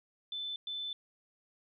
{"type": "tone bursts at uneven times", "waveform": "sine", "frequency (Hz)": 3520, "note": "A7", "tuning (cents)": 0, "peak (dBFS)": -36, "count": 2, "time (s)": [[0.32, 0.56], [0.67, 0.93]], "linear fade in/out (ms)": 2, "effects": []}